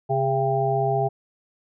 harmonic tone with a mistuned harmonic, 135.3 Hz, C#3, 42 cents flat, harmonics 1 / 3 / 5 / 6, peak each -25 / -25 / -25 / -25 dBFS, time 0.09-1.09 s, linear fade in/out 20 ms, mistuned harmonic 6, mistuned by -44 cents, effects none

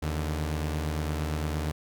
sawtooth tone pair together, 77.78 / 146.83 Hz, D#2 / D3, 0 / 0 cents, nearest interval major seventh, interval 1100 cents, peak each -25 / -31 dBFS, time 0.02-1.72 s, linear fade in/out 10 ms, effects none

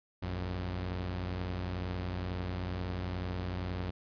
sawtooth tone pair together, 56.49 / 90.8 Hz, A1 / F#2, +46 / -32 cents, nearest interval minor sixth, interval 822 cents, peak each -37 / -31 dBFS, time 0.22-3.91 s, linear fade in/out 10 ms, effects resampled to 11025 Hz

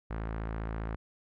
sawtooth tone with low-pass filter, 55 Hz, A1, in tune, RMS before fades -36 dBFS, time 0.1-0.96 s, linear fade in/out 10 ms, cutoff 1600 Hz, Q 1.4, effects none

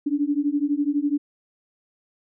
sine beating tone pair, 283.7 / 295.7 Hz, C#4 / D4, +40 / +12 cents, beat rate 12 Hz, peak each -23 dBFS, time 0.06-1.18 s, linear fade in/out 10 ms, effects none

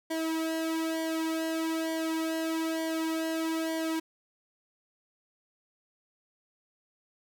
sawtooth tone with flanger, 322.9 Hz, E4, 36 cents flat, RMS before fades -31 dBFS, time 0.1-4 s, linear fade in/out 10 ms, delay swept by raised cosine 0.76 to 2.26 ms, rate 1.1 Hz, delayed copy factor -0.8, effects none

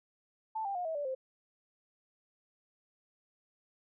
sine tone with pitch steps, 880 / 793.1 / 714.8 / 644.2 / 580.6 / 523.3 Hz, A5 / G5 / F5 / E5 / D5 / C5, 0 / +20 / +40 / -40 / -20 / 0 cents, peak -33 dBFS, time 0.55-1.15 s, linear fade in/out 10 ms, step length 100 ms, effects none

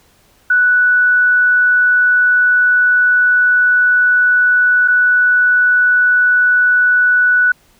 sine tone with dropouts, 1480 Hz, F#6, in tune, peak -8 dBFS, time 0.5-7.52 s, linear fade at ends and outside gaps 5 ms, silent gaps 4.878-4.882 s, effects pink hiss -52 dBFS RMS until 7.79 s

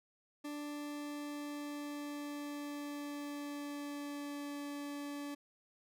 40% pulse tone with pitch glide, 293.4 to 287.7 Hz, D4 to D4, -2 to -36 cents, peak -40 dBFS, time 0.44-5.35 s, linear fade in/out 10 ms, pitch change -34 cents, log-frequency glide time 0.57-4.59 s, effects none

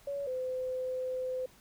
sine tone pair in turn, 563 / 511.5 Hz, C#5 / C5, +27 / -39 cents, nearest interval major second, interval 166 cents, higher first, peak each -33 / -32 dBFS, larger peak second, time 0.07-0.27 / 0.27-1.46 s, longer second, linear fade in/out 5 ms, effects pink hiss -60 dBFS RMS until 1.6 s

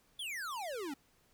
square exponential sweep, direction down, 3520 to 261.6 Hz, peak -39 dBFS, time 0.19-0.94 s, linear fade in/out 5 ms, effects pink hiss -70 dBFS RMS until 1.33 s

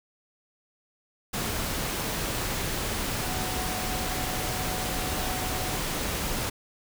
sine tone in noise, 740 Hz, F#5, in tune, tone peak -37 dBFS, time 3.21-5.77 s, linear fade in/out 10 ms, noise pink, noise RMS -30 dBFS, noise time 1.33-6.5 s, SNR -10 dB, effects none

